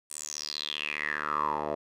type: tone with band-pass filter sweep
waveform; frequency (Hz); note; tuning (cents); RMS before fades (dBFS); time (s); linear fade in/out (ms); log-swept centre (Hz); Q
10% pulse; 75; D2; +37; -33; 0.1-1.75; 10; 8900 to 640; 7.2
effects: none